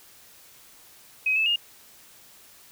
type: tone with pitch steps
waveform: sine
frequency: 2531 / 2616 / 2838 Hz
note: D#7 / E7 / F7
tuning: +29 / -14 / +27 cents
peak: -20 dBFS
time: 1.26-1.56 s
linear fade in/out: 5 ms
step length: 100 ms
effects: white hiss -52 dBFS RMS until 2.71 s